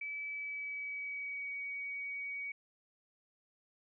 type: tone with pitch glide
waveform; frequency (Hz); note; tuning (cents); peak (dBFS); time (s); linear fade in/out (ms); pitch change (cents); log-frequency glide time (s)
sine; 2300 to 2255; D7 to C#7; -37 to +29; -38; 0.01-2.52; 5; -34; 0.27-1.56
effects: none